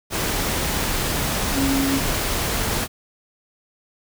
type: tone in noise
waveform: sine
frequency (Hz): 272.7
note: C#4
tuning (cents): -28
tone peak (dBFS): -19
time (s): 1.54-2.01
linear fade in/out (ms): 50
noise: pink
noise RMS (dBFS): -23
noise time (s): 0.1-2.88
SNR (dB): +1
effects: none